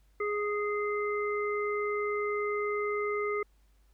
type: harmonic tone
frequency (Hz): 415.3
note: G#4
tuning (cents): 0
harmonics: 1 / 3 / 5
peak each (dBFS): -30 / -35 / -37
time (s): 0.2-3.43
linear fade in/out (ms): 5
effects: added 50 Hz sine -61 dBFS peak until 3.93 s + pink hiss -73 dBFS RMS until 3.93 s